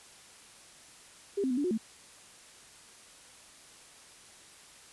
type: tone with pitch steps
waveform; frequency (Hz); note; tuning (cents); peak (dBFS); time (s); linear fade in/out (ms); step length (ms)
sine; 399.7 / 262.4 / 248 / 288.2 / 363 / 221.4; G4 / C4 / B3 / D4 / F#4 / A3; +34 / +5 / +7 / -33 / -33 / +11; -27; 1.37-1.778; 10; 68
effects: white hiss -54 dBFS RMS until 4.92 s + resampled to 24000 Hz